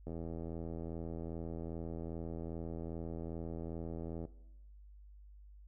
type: click train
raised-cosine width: 2 ms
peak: -30 dBFS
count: 346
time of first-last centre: 0.07-4.252 s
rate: 82.5 Hz
effects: noise-tail reverb RT60 0.9 s tail -18 dB re dry + added 50 Hz sine -53 dBFS peak until 5.67 s